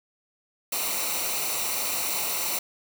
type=noise with comb filter; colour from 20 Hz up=white; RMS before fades=-28 dBFS; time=0.72-2.59 s; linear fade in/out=5 ms; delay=0.6 ms; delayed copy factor=-0.65; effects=none